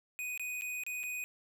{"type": "tone with dropouts", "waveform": "square", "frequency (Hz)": 2490, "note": "D#7", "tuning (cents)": 1, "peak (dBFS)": -37, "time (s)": [0.19, 1.24], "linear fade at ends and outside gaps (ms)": 0, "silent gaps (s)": [[0.376, 0.396], [0.611, 0.62], [0.836, 0.865], [1.032, 1.037]], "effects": []}